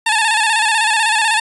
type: tone with vibrato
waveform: 15% pulse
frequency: 880 Hz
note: A5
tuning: in tune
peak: -6 dBFS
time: 0.06-1.4 s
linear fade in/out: 5 ms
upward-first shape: square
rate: 16 Hz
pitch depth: 55 cents each way
effects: resampled to 24000 Hz